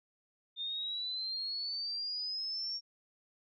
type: exponential sweep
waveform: sine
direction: up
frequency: 3616 to 5550 Hz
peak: -35 dBFS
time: 0.56-2.81 s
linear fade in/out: 50 ms
effects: none